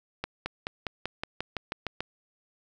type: accelerating click train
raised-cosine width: 0.3 ms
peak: -15 dBFS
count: 11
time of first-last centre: 0.24-2.006 s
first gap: 220 ms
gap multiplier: 0.95
effects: none